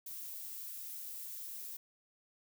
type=noise; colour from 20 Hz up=violet; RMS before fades=-45 dBFS; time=0.06-1.77 s; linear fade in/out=5 ms; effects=none